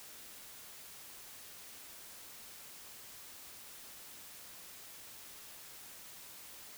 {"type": "silence", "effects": ["white hiss -52 dBFS RMS until 6.77 s"]}